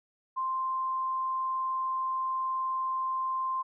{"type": "tone", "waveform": "sine", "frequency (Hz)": 1046.5, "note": "C6", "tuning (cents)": 0, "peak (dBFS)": -28, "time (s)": [0.36, 3.63], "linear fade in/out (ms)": 20, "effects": []}